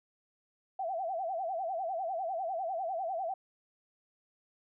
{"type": "tone with vibrato", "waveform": "sine", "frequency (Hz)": 714, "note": "F5", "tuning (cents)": 38, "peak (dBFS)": -32, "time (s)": [0.79, 3.34], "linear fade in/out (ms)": 5, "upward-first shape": "sine", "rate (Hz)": 10, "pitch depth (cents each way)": 170, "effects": []}